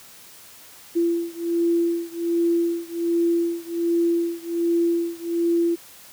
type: beating tone pair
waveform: sine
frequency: 338.8 / 340.1 Hz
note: E4 / F4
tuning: +48 / -46 cents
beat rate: 1.3 Hz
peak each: -22 / -23 dBFS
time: 0.95-5.76 s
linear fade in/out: 20 ms
effects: white hiss -46 dBFS RMS until 6.12 s + high-pass 60 Hz 12 dB/octave